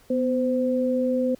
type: tone pair together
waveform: sine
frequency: 248.9 / 515 Hz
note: B3 / C5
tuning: +14 / -28 cents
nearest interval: octave + minor second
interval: 1258 cents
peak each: -23 dBFS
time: 0.1-1.35 s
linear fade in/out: 5 ms
effects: pink hiss -56 dBFS RMS until 1.39 s